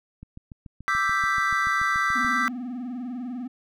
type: click train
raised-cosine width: 5 ms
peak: -28 dBFS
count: 15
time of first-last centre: 0.23-2.247 s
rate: 6.94 Hz
type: chord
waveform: triangle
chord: E minor seventh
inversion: third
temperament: equal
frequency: 1174.7 / 1318.5 / 1568 / 1975.5 Hz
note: D6 / E6 / G6 / B6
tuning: 0 / 0 / 0 / 0 cents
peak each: -25 dBFS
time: 0.88-2.48 s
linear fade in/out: 0 ms
type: tone with vibrato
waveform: triangle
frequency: 246.9 Hz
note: B3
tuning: in tune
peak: -28 dBFS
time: 2.15-3.48 s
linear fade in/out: 10 ms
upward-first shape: sine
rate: 20 Hz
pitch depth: 110 cents each way
effects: none